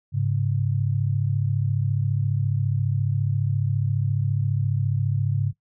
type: tone pair together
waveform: sine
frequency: 103.23 / 137.8 Hz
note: G#2 / C#3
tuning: -10 / -10 cents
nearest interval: perfect fourth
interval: 500 cents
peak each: -23 dBFS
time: 0.12-5.53 s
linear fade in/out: 50 ms
effects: noise-tail reverb RT60 0.1 s tail -17 dB re dry